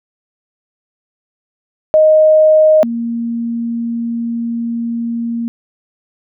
sine tone pair in turn, 622.3 / 233.1 Hz, D#5 / A#3, 0 / 0 cents, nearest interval octave + perfect fourth, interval 1700 cents, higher first, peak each -5 / -16 dBFS, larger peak first, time 1.94-2.83 / 2.83-5.48 s, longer second, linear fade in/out 0 ms, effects none

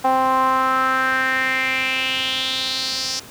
sawtooth tone with band-pass filter sweep, 261.6 Hz, C4, in tune, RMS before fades -20 dBFS, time 0.04-3.2 s, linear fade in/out 10 ms, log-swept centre 830 to 5400 Hz, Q 4.4, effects pink hiss -40 dBFS RMS until 3.3 s + high-pass 80 Hz 12 dB/octave

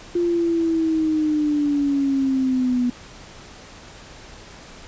sine linear sweep, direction down, 349.2 to 243.6 Hz, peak -17 dBFS, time 0.15-2.9 s, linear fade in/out 5 ms, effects pink hiss -42 dBFS RMS until 4.87 s + resampled to 16000 Hz

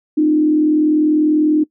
sine tone with frequency modulation, 305.4 Hz, D#4, 32 cents flat, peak -10 dBFS, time 0.17-1.64 s, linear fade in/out 10 ms, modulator 40.1 Hz, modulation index 0.54, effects noise-tail reverb RT60 0.1 s tail -21 dB re dry

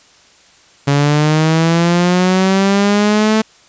sawtooth linear sweep, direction up, 140 to 220 Hz, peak -6 dBFS, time 0.87-3.42 s, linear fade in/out 10 ms, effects white hiss -47 dBFS RMS until 3.68 s + resampled to 16000 Hz

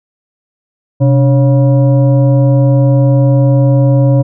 sine tone with frequency modulation, 130 Hz, C3, 11 cents flat, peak -5 dBFS, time 1-4.23 s, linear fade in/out 20 ms, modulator 420 Hz, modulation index 0.69, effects none

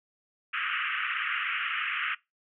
pink band-pass noise, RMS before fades -31 dBFS, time 0.53-2.15 s, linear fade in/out 10 ms, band 1200 to 3000 Hz, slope 96 dB/octave, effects noise-tail reverb RT60 0.2 s tail -21 dB re dry

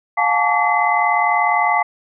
sine tone cluster, 709 / 846 / 886 / 1142 / 2036 Hz, F5 / G#5 / A5 / D6 / C7, +26 / +32 / +12 / -49 / -48 cents, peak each -20 dBFS, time 0.17-1.83 s, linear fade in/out 10 ms, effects none

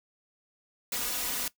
white noise with comb filter, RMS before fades -32 dBFS, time 0.92-1.48 s, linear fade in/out 2 ms, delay 4.1 ms, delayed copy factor +1, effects noise-tail reverb RT60 0.1 s tail -18 dB re dry

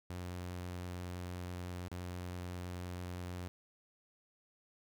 sawtooth tone with dropouts, 89.4 Hz, F2, 41 cents sharp, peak -37 dBFS, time 0.1-3.48 s, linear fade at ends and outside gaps 0 ms, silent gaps 1.882-1.916 s, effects none

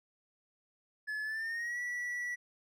triangle tone with pitch glide, 1716 to 1948.5 Hz, A6 to B6, -44 to -24 cents, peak -33 dBFS, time 1.07-2.36 s, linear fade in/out 20 ms, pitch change +220 cents, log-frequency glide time 1.23-1.79 s, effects none

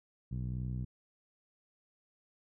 10% pulse tone with low-pass filter, 62.3 Hz, B1, 16 cents sharp, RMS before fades -37 dBFS, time 0.31-0.85 s, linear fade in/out 10 ms, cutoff 140 Hz, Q 1.8, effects none

